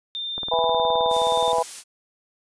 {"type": "tone with vibrato", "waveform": "sine", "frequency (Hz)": 3600, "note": "A7", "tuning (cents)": 39, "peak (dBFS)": -27, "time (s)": [0.15, 1.52], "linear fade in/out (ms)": 0, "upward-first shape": "triangle", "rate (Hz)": 20, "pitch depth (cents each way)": 22}
{"type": "click train", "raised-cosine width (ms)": 1, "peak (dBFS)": -21, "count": 24, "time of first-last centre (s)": [0.38, 1.584], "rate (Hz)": 19.1}
{"type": "harmonic tone", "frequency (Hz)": 164.81, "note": "E3", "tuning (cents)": 0, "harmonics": [3, 4, 5, 6], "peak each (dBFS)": [-24, -24, -24, -24], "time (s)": [0.51, 1.63], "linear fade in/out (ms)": 10}
{"type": "noise", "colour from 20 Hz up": "blue", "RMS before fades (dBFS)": -33, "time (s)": [1.09, 1.84], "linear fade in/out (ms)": 50}
{"effects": ["resampled to 22050 Hz"]}